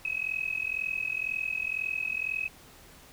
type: tone with amplitude modulation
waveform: sine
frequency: 2554 Hz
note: D#7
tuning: 45 cents sharp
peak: -25 dBFS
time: 0.05-2.48 s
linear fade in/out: 2 ms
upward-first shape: sine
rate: 42 Hz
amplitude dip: 90%
effects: pink hiss -53 dBFS RMS until 3.12 s